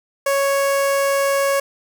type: tone with notch filter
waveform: sawtooth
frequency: 554.4 Hz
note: C#5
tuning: in tune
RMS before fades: -18 dBFS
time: 0.26-1.6 s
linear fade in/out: 5 ms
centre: 3700 Hz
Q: 1.7
effects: none